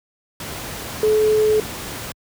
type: tone in noise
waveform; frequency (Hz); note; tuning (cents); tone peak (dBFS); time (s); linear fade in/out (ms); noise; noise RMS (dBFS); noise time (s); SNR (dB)
sine; 430; A4; -40; -13; 1.03-1.6; 2; pink; -30; 0.4-2.12; +14
effects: high-pass 60 Hz 12 dB/octave